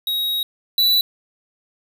square tone pair in turn, 3800 / 3957 Hz, A#7 / B7, +33 / +3 cents, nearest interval minor second, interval 70 cents, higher second, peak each -20 / -14 dBFS, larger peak second, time 0.07-0.43 / 0.78-1.01 s, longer first, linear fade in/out 2 ms, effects 9-bit

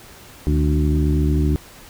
harmonic tone with a mistuned harmonic, 73.42 Hz, D2, in tune, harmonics 1 / 2 / 3 / 4 / 5, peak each -17 / -21 / -27 / -23 / -28 dBFS, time 0.47-1.56 s, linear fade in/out 0 ms, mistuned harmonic 2, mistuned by +58 cents, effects pink hiss -43 dBFS RMS until 1.89 s

